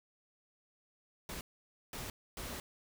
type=noise bursts at uneven times; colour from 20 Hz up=pink; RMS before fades=-43 dBFS; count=3; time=1.29-1.41 / 1.93-2.1 / 2.37-2.6 s; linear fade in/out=2 ms; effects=none